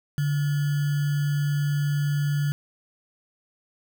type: tone with sample-and-hold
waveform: sine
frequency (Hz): 145.2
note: D3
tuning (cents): -19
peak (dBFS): -21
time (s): 0.18-2.52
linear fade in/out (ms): 0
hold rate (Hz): 1575
effects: none